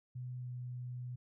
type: tone with pitch glide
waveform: sine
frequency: 125.3 to 124.08 Hz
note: B2 to B2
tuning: +25 to +9 cents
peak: -40 dBFS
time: 0.15-1.16 s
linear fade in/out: 10 ms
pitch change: -16 cents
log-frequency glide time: 0.37-0.48 s
effects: none